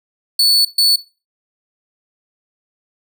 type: tone bursts at uneven times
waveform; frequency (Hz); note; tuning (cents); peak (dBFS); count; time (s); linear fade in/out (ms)
40% pulse; 4447; C#8; +5; -8; 2; 0.39-0.65 / 0.78-0.96; 5
effects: noise-tail reverb RT60 0.3 s tail -18 dB re dry